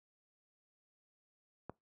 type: click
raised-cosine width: 1 ms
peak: -29 dBFS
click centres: 1.696 s
effects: noise-tail reverb RT60 0.2 s tail -23 dB re dry + high-pass 80 Hz 12 dB/octave